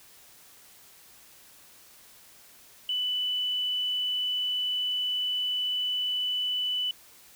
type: tone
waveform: sine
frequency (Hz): 2986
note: F#7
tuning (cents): +15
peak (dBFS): -26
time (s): 2.89-6.91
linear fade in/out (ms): 2
effects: white hiss -54 dBFS RMS until 7.35 s